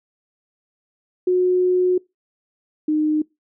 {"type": "tone pair in turn", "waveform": "sine", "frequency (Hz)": [364.1, 306.2], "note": ["F#4", "D#4"], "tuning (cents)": [-28, -28], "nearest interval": "minor third", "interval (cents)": 300, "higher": "first", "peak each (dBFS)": [-14, -16], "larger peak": "first", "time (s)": [[1.27, 1.98], [2.88, 3.22]], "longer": "first", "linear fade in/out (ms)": 5, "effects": ["noise-tail reverb RT60 0.2 s tail -23 dB re dry"]}